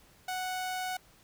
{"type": "tone", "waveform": "sawtooth", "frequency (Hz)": 740, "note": "F#5", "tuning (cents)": 0, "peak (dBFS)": -29, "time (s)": [0.28, 0.97], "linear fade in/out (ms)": 5, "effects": ["pink hiss -61 dBFS RMS until 1.23 s"]}